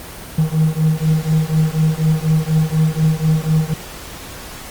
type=beating tone pair; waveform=triangle; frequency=155.56 / 159.66 Hz; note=D#3 / D#3; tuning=0 / +45 cents; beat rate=4.1 Hz; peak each=-14 / -14 dBFS; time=0.38-3.74 s; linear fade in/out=5 ms; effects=pink hiss -33 dBFS RMS until 4.7 s + Opus 24 kbps